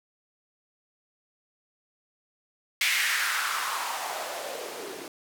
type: noise with band-pass filter sweep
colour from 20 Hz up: blue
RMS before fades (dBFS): -30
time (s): 2.81-5.08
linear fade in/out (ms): 2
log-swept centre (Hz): 2300 to 330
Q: 3.1
effects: none